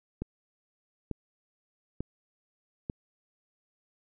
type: click train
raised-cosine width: 3 ms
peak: -20 dBFS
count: 4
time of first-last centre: 0.22-2.899 s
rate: 1.12 Hz
effects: none